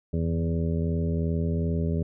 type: harmonic tone with a mistuned harmonic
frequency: 82.6 Hz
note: E2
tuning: 4 cents sharp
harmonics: 1 / 2 / 3 / 4 / 5 / 6 / 7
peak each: -27 / -27 / -33 / -42 / -34 / -43 / -40 dBFS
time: 0.13-2.03 s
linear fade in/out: 5 ms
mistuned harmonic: 1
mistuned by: +35 cents
effects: none